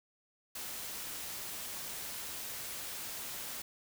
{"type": "noise", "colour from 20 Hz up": "white", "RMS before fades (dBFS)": -42, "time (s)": [0.55, 3.62], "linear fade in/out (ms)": 5, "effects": []}